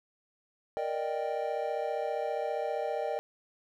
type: chord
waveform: triangle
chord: Eb major seventh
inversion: second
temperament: equal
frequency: 466.2 / 587.3 / 622.3 / 784 Hz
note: Bb4 / D5 / Eb5 / G5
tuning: 0 / 0 / 0 / 0 cents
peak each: -34 dBFS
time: 0.77-3.19 s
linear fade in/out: 0 ms
effects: none